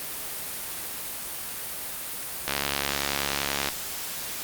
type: click train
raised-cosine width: 0.2 ms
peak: -7 dBFS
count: 86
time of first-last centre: 2.48-3.687 s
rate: 70.4 Hz
effects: white hiss -34 dBFS RMS until 4.43 s + Opus 32 kbps